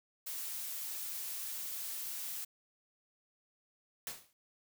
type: noise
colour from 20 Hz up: blue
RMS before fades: -41 dBFS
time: 0.26-2.45 s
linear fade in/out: 10 ms
type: noise with exponential decay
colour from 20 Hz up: white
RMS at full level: -38 dBFS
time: 4.07-4.33 s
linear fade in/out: 1 ms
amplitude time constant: 56 ms
effects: none